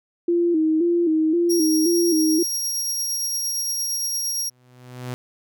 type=tone with vibrato; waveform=sine; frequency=329.6 Hz; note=E4; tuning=in tune; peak=-16 dBFS; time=0.28-2.43 s; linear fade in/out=5 ms; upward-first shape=square; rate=1.9 Hz; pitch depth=77 cents each way
type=tone with tremolo; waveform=25% pulse; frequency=5620 Hz; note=F8; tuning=10 cents sharp; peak=-17 dBFS; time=1.49-4.5 s; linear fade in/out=20 ms; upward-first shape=triangle; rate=8.7 Hz; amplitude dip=25%
type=tone with exponential growth; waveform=sawtooth; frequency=125.2 Hz; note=B2; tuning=24 cents sharp; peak=-22 dBFS; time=4.4-5.14 s; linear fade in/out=0 ms; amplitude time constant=160 ms
effects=none